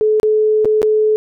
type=tone with dropouts; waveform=sine; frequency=430.2 Hz; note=A4; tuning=39 cents flat; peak=-10 dBFS; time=0.01-1.16 s; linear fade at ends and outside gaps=0 ms; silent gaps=0.199-0.231 / 0.647-0.655 / 0.818-0.829 s; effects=none